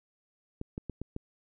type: clicks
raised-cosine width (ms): 3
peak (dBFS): -23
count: 5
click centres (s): 0.614 / 0.779 / 0.897 / 1.016 / 1.164
effects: none